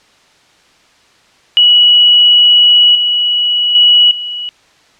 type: tone with level steps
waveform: sine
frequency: 2929 Hz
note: F#7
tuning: 18 cents flat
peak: -3 / -9 / -3 / -18 dBFS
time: 1.57-4.49 s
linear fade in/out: 0 ms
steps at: 2.95 / 3.75 / 4.11 s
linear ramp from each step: 2 ms
effects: white hiss -48 dBFS RMS until 4.99 s + low-pass 5000 Hz 12 dB/octave